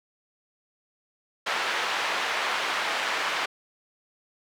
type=band-pass noise; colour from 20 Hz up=pink; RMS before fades=-28 dBFS; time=1.46-3.46 s; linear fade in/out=10 ms; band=900 to 3100 Hz; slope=12 dB/octave; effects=none